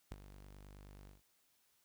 sawtooth tone with ADSR envelope, 49.36 Hz, G1, 13 cents sharp, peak -38 dBFS, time 0.11-1.22 s, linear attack 10 ms, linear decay 26 ms, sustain -12 dB, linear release 150 ms, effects white hiss -75 dBFS RMS until 1.84 s

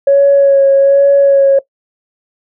sine tone with vibrato, 554.4 Hz, C#5, in tune, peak -3 dBFS, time 0.07-1.59 s, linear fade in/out 5 ms, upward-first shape sine, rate 1.2 Hz, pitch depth 19 cents each way, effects noise-tail reverb RT60 0.1 s tail -19 dB re dry + tanh soft clip ceiling 0 dBFS

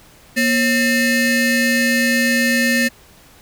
35% pulse ring-modulated tone, 782 Hz, G5, 4 cents flat, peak -9 dBFS, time 0.36-2.89 s, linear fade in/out 20 ms, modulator 1020 Hz, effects pink hiss -47 dBFS RMS until 3.41 s

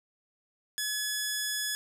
10% pulse tone, 1700 Hz, G#6, 40 cents sharp, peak -21 dBFS, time 0.78-1.75 s, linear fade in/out 0 ms, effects none

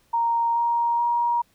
sine tone with pitch steps, 931 / 939.6 / 948.4 Hz, A#5 / A#5 / A#5, -2 / +13 / +30 cents, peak -19 dBFS, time 0.13-1.42 s, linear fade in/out 10 ms, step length 430 ms, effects pink hiss -63 dBFS RMS until 1.54 s

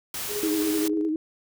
white noise, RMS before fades -32 dBFS, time 0.14-0.88 s, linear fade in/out 2 ms
sine tone with tremolo, 414.5 Hz, G#4, 3 cents flat, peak -27 dBFS, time 0.28-1.1 s, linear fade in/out 50 ms, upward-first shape square, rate 13 Hz, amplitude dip 45%
sine tone with vibrato, 315.2 Hz, D#4, 23 cents sharp, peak -23 dBFS, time 0.43-1.16 s, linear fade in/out 2 ms, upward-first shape sine, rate 10 Hz, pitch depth 45 cents each way
effects none

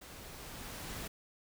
pink noise with level ramp, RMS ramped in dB -51 to -42 dBFS, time 0.01-1.08 s, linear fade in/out 10 ms, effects none

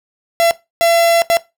45% pulse tone bursts at uneven times, 676 Hz, E5, 43 cents sharp, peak -10 dBFS, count 3, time 0.4-0.51 / 0.81-1.22 / 1.3-1.37 s, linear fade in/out 0 ms, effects noise-tail reverb RT60 0.2 s tail -17 dB re dry

